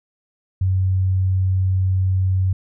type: tone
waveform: sine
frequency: 93.9 Hz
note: F#2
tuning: 26 cents sharp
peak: -15 dBFS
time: 0.61-2.53 s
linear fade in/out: 5 ms
effects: none